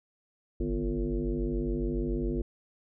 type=tone with frequency modulation; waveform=sine; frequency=146.4 Hz; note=D3; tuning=5 cents flat; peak=-27 dBFS; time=0.6-2.42 s; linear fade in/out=5 ms; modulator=100 Hz; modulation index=2.7; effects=none